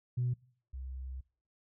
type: tone pair in turn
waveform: sine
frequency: 123.47 / 65.03 Hz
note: B2 / C2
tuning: 0 / -10 cents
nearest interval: major seventh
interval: 1110 cents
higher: first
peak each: -28 / -39 dBFS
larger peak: first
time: 0.17-0.34 / 0.73-1.21 s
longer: second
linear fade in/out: 10 ms
effects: noise-tail reverb RT60 0.5 s tail -23 dB re dry + tanh soft clip ceiling -25 dBFS